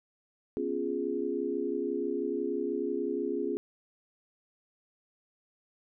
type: chord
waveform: sine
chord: C# dominant seventh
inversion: third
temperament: equal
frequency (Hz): 246.9 / 277.2 / 349.2 / 415.3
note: B3 / C#4 / E#4 / G#4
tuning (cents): 0 / 0 / 0 / 0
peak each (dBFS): -38 / -35 / -34 / -33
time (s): 0.57-3.57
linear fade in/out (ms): 0
effects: none